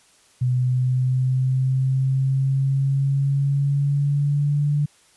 sine exponential sweep, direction up, 125.2 to 146.83 Hz, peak -17 dBFS, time 0.41-4.86 s, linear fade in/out 10 ms, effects white hiss -56 dBFS RMS until 5.16 s + resampled to 24000 Hz

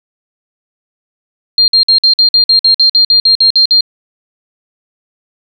sine tone bursts, 4200 Hz, C8, 6 cents sharp, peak -4 dBFS, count 15, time 1.58-3.808 s, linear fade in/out 2 ms, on 100 ms, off 52 ms, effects none

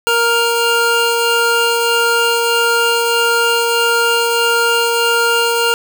25% pulse tone pair together, 467.2 / 1400 Hz, A#4 / F6, +4 / +4 cents, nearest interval octave + perfect fifth, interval 1900 cents, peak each -11 dBFS, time 0.07-5.74 s, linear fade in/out 0 ms, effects none

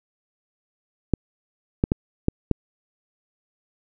clicks, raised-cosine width 3 ms, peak -5 dBFS, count 5, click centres 1.137 / 1.839 / 1.919 / 2.284 / 2.513 s, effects none

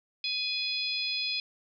harmonic tone with a mistuned harmonic, 830.6 Hz, G#5, in tune, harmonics 3 / 4 / 5 / 6, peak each -34 / -35 / -34 / -35 dBFS, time 0.24-1.4 s, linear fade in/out 2 ms, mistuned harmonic 4, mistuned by +37 cents, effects none

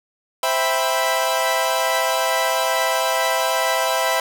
sawtooth chord, C major seventh, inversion none, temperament equal with one note detuned, 523.3 / 659.3 / 789 / 987.8 Hz, C5 / E5 / G5 / B5, 0 / 0 / +11 / 0 cents, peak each -21 / -18 / -22 / -19 dBFS, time 0.43-4.2 s, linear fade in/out 2 ms, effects none

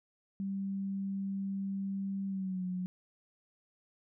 sine tone with pitch glide, 195.5 to 182.41 Hz, G3 to F#3, -4 to -24 cents, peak -33 dBFS, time 0.4-2.86 s, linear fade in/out 0 ms, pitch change -120 cents, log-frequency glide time 2.27-2.65 s, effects none

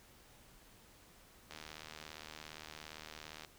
click train, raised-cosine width 0.2 ms, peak -30 dBFS, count 151, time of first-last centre 1.51-3.448 s, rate 77.4 Hz, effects pink hiss -62 dBFS RMS until 3.58 s

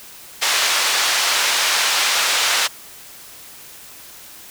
white band-pass noise, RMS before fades -18 dBFS, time 0.41-2.68 s, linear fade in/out 20 ms, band 750 to 5200 Hz, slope 12 dB/octave, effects white hiss -40 dBFS RMS until 4.5 s

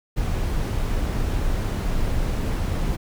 brown noise, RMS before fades -23 dBFS, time 0.16-2.97 s, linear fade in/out 20 ms, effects none

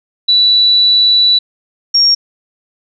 sine tone pair in turn, 3951 / 5557 Hz, B7 / F8, 0 / -10 cents, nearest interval tritone, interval 590 cents, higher second, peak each -6 dBFS, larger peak neither, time 0.28-1.39 / 1.94-2.15 s, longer first, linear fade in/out 10 ms, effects none

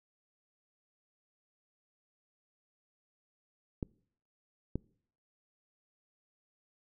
clicks, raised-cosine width 3 ms, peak -21 / -20 dBFS, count 2, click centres 3.828 / 4.756 s, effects noise-tail reverb RT60 0.6 s tail -25 dB re dry

